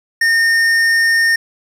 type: tone with tanh clipping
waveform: sine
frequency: 1828 Hz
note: A#6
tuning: 34 cents flat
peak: -12 dBFS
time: 0.21-1.36 s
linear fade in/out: 5 ms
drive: 12 dB
effects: none